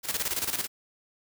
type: noise with tremolo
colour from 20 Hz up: white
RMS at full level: -28 dBFS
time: 0.03-0.68 s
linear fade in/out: 50 ms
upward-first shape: square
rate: 18 Hz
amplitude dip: 70%
effects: none